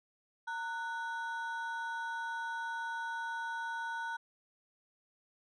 triangle ring-modulated tone, 1199 Hz, D6, 36 cents sharp, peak -31 dBFS, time 0.47-4.17 s, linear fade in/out 10 ms, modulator 280 Hz, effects resampled to 24000 Hz

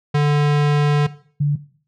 square / sine tone pair in turn, 146.83 / 145.31 Hz, D3 / D3, 0 / -18 cents, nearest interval unison, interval 18 cents, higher first, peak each -14 dBFS, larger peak neither, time 0.14-1.07 / 1.4-1.56 s, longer first, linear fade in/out 10 ms, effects noise-tail reverb RT60 0.5 s tail -17 dB re dry + low-pass 4000 Hz 12 dB/octave

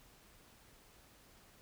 silence, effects pink hiss -63 dBFS RMS until 1.61 s

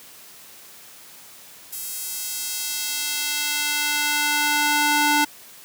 square tone with high-pass filter sweep, 294.8 Hz, D4, 7 cents sharp, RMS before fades -23 dBFS, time 1.72-5.25 s, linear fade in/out 10 ms, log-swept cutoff 10000 to 650 Hz, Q 0.72, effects white hiss -45 dBFS RMS until 5.64 s + high-pass 100 Hz 12 dB/octave

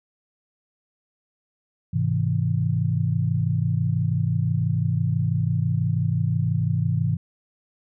sine chord, Ab augmented, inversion none, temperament just, 103.83 / 129.78 / 162.23 Hz, Ab2 / C3 / E3, 0 / -14 / -27 cents, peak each -24 dBFS, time 1.93-7.17 s, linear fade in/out 10 ms, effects none

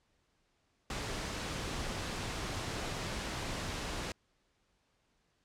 pink noise, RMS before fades -38 dBFS, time 0.9-4.12 s, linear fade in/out 2 ms, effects pink hiss -75 dBFS RMS until 5.44 s + low-pass 7000 Hz 12 dB/octave

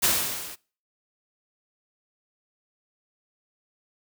white noise with level ramp, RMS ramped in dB -19 to -41 dBFS, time 0.02-0.56 s, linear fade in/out 20 ms, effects noise-tail reverb RT60 0.4 s tail -24 dB re dry

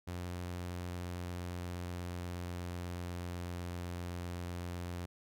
sawtooth tone with pitch glide, 88.7 to 87.83 Hz, F2 to F2, +27 to +10 cents, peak -35 dBFS, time 0.07-5.06 s, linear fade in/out 10 ms, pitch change -17 cents, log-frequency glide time 0.8-3.81 s, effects none

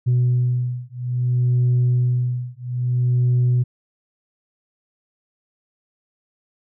sine beating tone pair, 123.47 / 124.07 Hz, B2 / B2, 0 / +8 cents, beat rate 0.6 Hz, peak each -18 dBFS, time 0.06-3.64 s, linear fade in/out 20 ms, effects tanh soft clip ceiling -12 dBFS

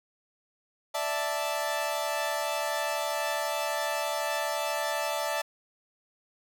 sawtooth chord, D suspended second, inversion none, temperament equal, 587.3 / 659.3 / 880 Hz, D5 / E5 / A5, 0 / 0 / 0 cents, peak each -29 dBFS, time 0.94-5.42 s, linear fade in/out 10 ms, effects none

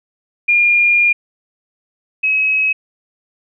sine tone pair in turn, 2414 / 2557 Hz, D7 / D#7, +47 / +47 cents, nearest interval minor second, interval 100 cents, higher second, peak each -9 / -12 dBFS, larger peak first, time 0.48-1.13 / 2.23-2.73 s, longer first, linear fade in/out 10 ms, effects none

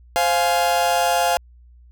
40% pulse chord, F minor, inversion second, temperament just, 523.8 / 698.5 / 838.1 Hz, C5 / F5 / Ab5, +2 / 0 / +16 cents, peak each -23 / -18 / -21 dBFS, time 0.16-1.37 s, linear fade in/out 0 ms, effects added 60 Hz sine -45 dBFS peak until 1.91 s

